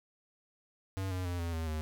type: tone with pitch steps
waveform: square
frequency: 95.8 / 91.9 / 88.15 / 84.56 / 81.12 / 77.81 Hz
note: G2 / F#2 / F2 / E2 / E2 / D#2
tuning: -39 / -11 / +17 / +45 / -27 / +1 cents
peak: -34 dBFS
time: 0.97-1.81 s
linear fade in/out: 0 ms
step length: 140 ms
effects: none